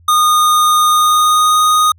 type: tone with pitch glide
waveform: square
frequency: 1228 to 1240.8 Hz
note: D#6 to D#6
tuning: -23 to -5 cents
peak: -9 dBFS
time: 0.08-1.92 s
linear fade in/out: 5 ms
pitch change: +18 cents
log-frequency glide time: 0.9-1.61 s
effects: added 85 Hz sine -43 dBFS peak until 1.98 s